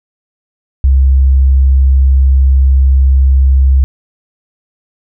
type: tone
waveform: sine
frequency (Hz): 66.7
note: C2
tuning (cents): +34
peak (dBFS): -4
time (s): 0.84-3.84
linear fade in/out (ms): 0
effects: none